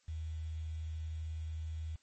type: tone with quantisation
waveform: sine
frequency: 79.6 Hz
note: D#2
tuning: 40 cents sharp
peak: -37 dBFS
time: 0.08-1.96 s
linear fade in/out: 5 ms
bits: 10
effects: white hiss -71 dBFS RMS until 2.02 s + MP3 32 kbps